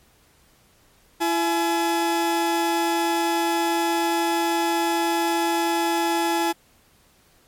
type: tone pair together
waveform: 40% pulse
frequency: 336.3 / 847.4 Hz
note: E4 / G#5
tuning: +35 / +35 cents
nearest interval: octave + major third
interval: 1600 cents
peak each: -22 dBFS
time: 1.2-6.53 s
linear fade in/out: 20 ms
effects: pink hiss -58 dBFS RMS until 7.47 s + MP3 64 kbps